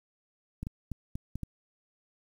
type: clicks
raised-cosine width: 5 ms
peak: -23 dBFS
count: 6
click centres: 0.63 / 0.669 / 0.917 / 1.155 / 1.356 / 1.433 s
effects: 9-bit